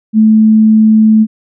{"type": "tone", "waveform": "sine", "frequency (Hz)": 218, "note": "A3", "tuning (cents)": -16, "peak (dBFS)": -3, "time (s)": [0.13, 1.27], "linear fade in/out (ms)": 50, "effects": []}